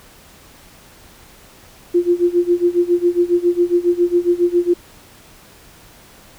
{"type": "tone with tremolo", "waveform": "sine", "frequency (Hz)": 350, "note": "F4", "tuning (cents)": 4, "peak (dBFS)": -9, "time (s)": [1.94, 4.74], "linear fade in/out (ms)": 10, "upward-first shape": "sine", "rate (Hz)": 7.3, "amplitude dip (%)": 90, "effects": ["pink hiss -45 dBFS RMS until 6.38 s"]}